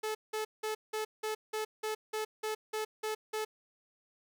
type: tone bursts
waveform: sawtooth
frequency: 432.6 Hz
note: A4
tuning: 29 cents flat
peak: -29 dBFS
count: 12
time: 0.03-3.45 s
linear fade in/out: 10 ms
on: 120 ms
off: 180 ms
effects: none